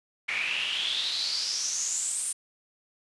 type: noise with band-pass filter sweep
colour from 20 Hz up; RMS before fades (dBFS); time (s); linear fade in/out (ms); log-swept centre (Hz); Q
pink; -30; 0.28-2.33; 10; 2200 to 9300; 7.4
effects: resampled to 24000 Hz